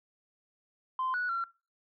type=tone with pitch steps; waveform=sine; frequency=1036 / 1470 / 1365 Hz; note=C6 / F#6 / F6; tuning=-17 / -12 / -40 cents; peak=-28 dBFS; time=0.99-1.44 s; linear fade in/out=2 ms; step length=150 ms; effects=noise-tail reverb RT60 0.3 s tail -21 dB re dry + tanh soft clip ceiling -25 dBFS